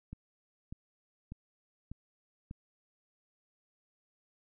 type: click train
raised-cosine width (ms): 5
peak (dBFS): -30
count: 5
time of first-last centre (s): 0.13-2.511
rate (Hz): 1.68
effects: none